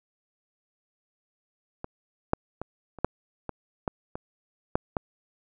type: clicks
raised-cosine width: 1 ms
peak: -20 / -7 / -19 / -28 / -8 / -18 / -13 / -20 / -8 / -12 dBFS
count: 10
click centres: 1.844 / 2.334 / 2.616 / 2.987 / 3.046 / 3.493 / 3.878 / 4.155 / 4.755 / 4.968 s
effects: none